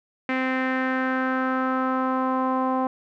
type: tone with low-pass filter sweep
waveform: sawtooth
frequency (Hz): 259.7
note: C4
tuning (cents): -13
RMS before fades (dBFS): -24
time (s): 0.29-2.87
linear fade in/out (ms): 2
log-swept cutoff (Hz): 2100 to 940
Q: 3.7
effects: none